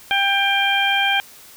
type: harmonic tone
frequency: 793 Hz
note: G5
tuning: 20 cents sharp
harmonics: 1 / 2 / 3 / 4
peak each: -21 / -21 / -21 / -21 dBFS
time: 0.11-1.2 s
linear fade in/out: 0 ms
effects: white hiss -44 dBFS RMS until 1.56 s

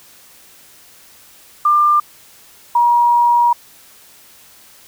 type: tone pair in turn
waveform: sine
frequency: 1194 / 954 Hz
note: D6 / A#5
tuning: +28 / +40 cents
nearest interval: major third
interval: 388 cents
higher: first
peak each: -9 dBFS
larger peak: neither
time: 1.65-2 / 2.75-3.53 s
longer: second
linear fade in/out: 5 ms
effects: white hiss -45 dBFS RMS until 4.87 s

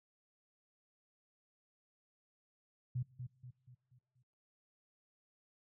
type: tone with echo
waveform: sine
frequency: 125.2 Hz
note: B2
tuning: 24 cents sharp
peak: -34 dBFS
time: 2.95-3.03 s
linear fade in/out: 10 ms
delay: 240 ms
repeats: 5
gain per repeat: -7 dB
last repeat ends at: 4.23 s
effects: noise-tail reverb RT60 0.8 s tail -22 dB re dry

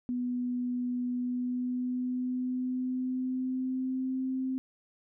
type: tone with pitch glide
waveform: sine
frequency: 246.9 to 260.8 Hz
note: B3 to C4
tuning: 0 to -5 cents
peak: -29 dBFS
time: 0.09-4.58 s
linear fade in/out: 0 ms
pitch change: +95 cents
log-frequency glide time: 1.13-4.22 s
effects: none

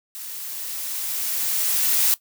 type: noise with level ramp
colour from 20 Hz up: blue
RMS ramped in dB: -35 to -18 dBFS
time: 0.15-2.14 s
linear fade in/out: 0 ms
effects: noise-tail reverb RT60 0.1 s tail -17 dB re dry

